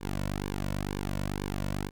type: tone with flanger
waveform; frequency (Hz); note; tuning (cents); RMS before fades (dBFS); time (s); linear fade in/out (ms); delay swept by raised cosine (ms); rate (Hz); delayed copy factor
sawtooth; 49; G1; 0; -33; 0-1.91; 50; 1.5 to 2.5; 2.1; -1
effects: none